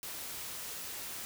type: noise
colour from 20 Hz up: white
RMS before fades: -42 dBFS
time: 0.03-1.25 s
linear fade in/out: 0 ms
effects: none